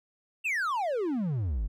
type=exponential sweep; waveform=triangle; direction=down; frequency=2794 to 43.56 Hz; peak=-25 dBFS; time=0.44-1.68 s; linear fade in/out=20 ms; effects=none